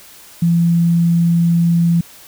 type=tone; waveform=sine; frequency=169.6 Hz; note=E3; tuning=50 cents sharp; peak=-10 dBFS; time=0.42-2.01 s; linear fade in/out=5 ms; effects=white hiss -41 dBFS RMS until 2.27 s